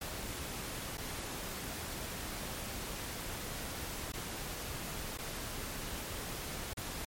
pink noise with dropouts, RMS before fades -41 dBFS, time 0.01-7.05 s, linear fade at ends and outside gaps 5 ms, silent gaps 0.973-0.979 / 4.122-4.135 / 5.176-5.185 / 6.735-6.77 s, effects MP3 64 kbps

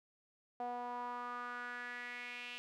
sawtooth tone with band-pass filter sweep, 243.7 Hz, B3, 23 cents flat, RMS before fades -44 dBFS, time 0.6-2.58 s, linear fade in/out 0 ms, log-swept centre 730 to 2800 Hz, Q 4.4, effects none

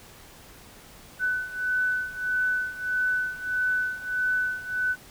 sine beating tone pair, 1500 / 1501.6 Hz, F#6 / F#6, +23 / +25 cents, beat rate 1.6 Hz, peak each -26 / -29 dBFS, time 1.19-4.96 s, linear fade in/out 50 ms, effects pink hiss -49 dBFS RMS until 5.1 s

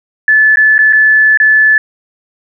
sine tone with dropouts, 1735 Hz, A6, 25 cents flat, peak -4 dBFS, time 0.28-1.78 s, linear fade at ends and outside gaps 2 ms, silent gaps 0.558-0.571 / 0.781-0.789 / 0.926-0.931 / 1.374-1.4 s, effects none

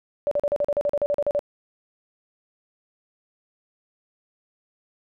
sine tone bursts, 580 Hz, D5, 22 cents flat, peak -19 dBFS, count 14, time 0.27-1.392 s, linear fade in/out 0 ms, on 43 ms, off 40 ms, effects none

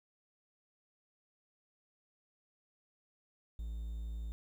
triangle tone with quantisation, 55.8 Hz, A1, 25 cents sharp, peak -36 dBFS, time 3.59-4.32 s, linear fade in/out 0 ms, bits 11, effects none

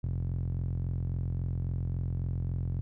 sawtooth tone with band-pass filter, 43.65 Hz, F1, in tune, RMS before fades -32 dBFS, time 0.03-2.81 s, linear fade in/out 0 ms, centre 110 Hz, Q 3.5, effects none

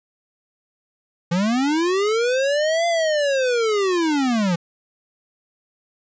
square linear two-way sweep, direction up then down, 164.81 to 690 to 164.81 Hz, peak -18 dBFS, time 1.31-4.56 s, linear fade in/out 10 ms, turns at 2.87 s, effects resampled to 16000 Hz

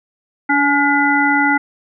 harmonic tone with a mistuned harmonic, 286.2 Hz, D4, 45 cents flat, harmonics 1 / 3 / 5 / 7, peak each -17 / -17 / -17 / -17 dBFS, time 0.49-1.58 s, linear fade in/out 10 ms, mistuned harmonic 3, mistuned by -28 cents, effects none

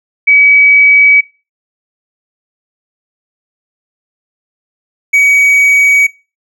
sine / triangle tone pair in turn, 2276 / 2263 Hz, C#7 / C#7, +45 / +35 cents, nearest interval unison, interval 10 cents, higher first, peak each -3 dBFS, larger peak neither, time 0.27-1.21 / 5.13-6.07 s, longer neither, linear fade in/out 10 ms, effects noise-tail reverb RT60 0.3 s tail -19 dB re dry

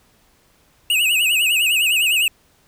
square tone with vibrato, 2713 Hz, E7, 49 cents sharp, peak -15 dBFS, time 0.9-2.28 s, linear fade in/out 2 ms, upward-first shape sine, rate 9.9 Hz, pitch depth 140 cents each way, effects pink hiss -57 dBFS RMS until 2.67 s

